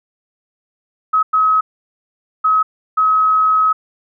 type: tone bursts at uneven times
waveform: sine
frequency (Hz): 1277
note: D#6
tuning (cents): +45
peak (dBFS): -10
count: 4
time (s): 1.13-1.23 / 1.33-1.61 / 2.44-2.63 / 2.97-3.73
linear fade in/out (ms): 10
effects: none